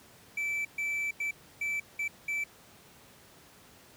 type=tone bursts at uneven times; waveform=triangle; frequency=2321 Hz; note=D7; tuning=21 cents flat; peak=-28 dBFS; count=6; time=0.37-0.65 / 0.78-1.11 / 1.2-1.31 / 1.61-1.8 / 1.99-2.08 / 2.28-2.44 s; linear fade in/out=5 ms; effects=pink hiss -56 dBFS RMS until 3.96 s + high-pass 80 Hz 12 dB/octave